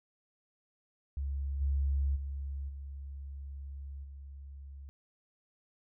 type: tone with level steps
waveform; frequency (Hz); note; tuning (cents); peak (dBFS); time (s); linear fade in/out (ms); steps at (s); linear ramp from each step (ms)
sine; 69.3; C#2; 0; -32 / -27 / -35 / -40 / -44; 1.17-4.89; 0; 1.6 / 2.15 / 2.68 / 4.03; 20
effects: none